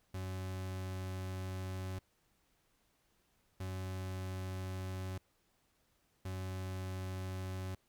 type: tone bursts at uneven times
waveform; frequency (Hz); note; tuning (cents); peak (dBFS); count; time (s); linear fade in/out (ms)
40% pulse; 93.6; F#2; +20; -38; 3; 0.14-1.99 / 3.6-5.18 / 6.25-7.75; 5
effects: pink hiss -75 dBFS RMS until 7.88 s